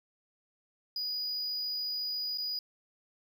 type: tone with dropouts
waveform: triangle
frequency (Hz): 4923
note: D#8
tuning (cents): -19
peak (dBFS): -31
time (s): 0.96-2.59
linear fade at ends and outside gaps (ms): 2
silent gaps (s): 2.375-2.382
effects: none